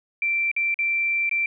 sine tone with dropouts, 2349 Hz, D7, in tune, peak -20 dBFS, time 0.22-1.46 s, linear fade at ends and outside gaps 2 ms, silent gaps 0.515-0.564 / 0.743-0.789 / 1.294-1.312 s, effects none

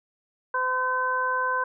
harmonic tone, 510 Hz, C5, 44 cents flat, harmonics 1 / 2 / 3, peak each -32 / -25 / -27 dBFS, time 0.54-1.64 s, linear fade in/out 5 ms, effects none

